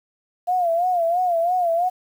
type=tone with vibrato; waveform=sine; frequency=698.5 Hz; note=F5; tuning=in tune; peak=-17 dBFS; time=0.47-1.9 s; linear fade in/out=20 ms; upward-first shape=sine; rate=3 Hz; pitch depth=94 cents each way; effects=8-bit